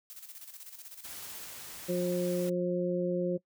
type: noise with tremolo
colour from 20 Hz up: blue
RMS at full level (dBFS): -46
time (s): 0.1-1.45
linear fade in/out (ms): 0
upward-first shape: square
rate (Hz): 16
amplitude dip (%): 60
type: noise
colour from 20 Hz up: white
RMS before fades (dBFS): -45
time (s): 1.04-2.5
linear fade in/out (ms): 10
type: harmonic tone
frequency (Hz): 178.1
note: F3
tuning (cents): +34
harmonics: 1 / 2 / 3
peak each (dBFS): -32 / -32 / -32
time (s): 1.88-3.38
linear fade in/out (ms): 20
effects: noise-tail reverb RT60 0.1 s tail -22 dB re dry